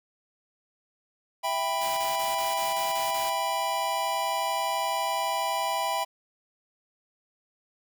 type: chord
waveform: square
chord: E minor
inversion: none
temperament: just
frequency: 659.3 / 791.1 / 988.9 Hz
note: E5 / G5 / B5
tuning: 0 / +16 / +2 cents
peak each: -33 / -31 / -30 dBFS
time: 1.43-6.05 s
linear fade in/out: 20 ms
type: noise bursts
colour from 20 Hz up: white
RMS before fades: -38 dBFS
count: 8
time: 1.81-3.3 s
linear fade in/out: 5 ms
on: 160 ms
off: 30 ms
effects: none